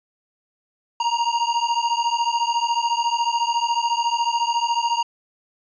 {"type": "beating tone pair", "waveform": "square", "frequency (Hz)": [932.3, 946.3], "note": ["A#5", "A#5"], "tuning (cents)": [0, 26], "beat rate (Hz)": 14, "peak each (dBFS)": -23, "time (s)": [1, 5.03], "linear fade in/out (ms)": 5, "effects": ["resampled to 16000 Hz"]}